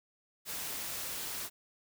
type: noise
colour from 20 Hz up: white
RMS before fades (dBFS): -39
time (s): 0.45-1.5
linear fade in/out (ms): 50
effects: none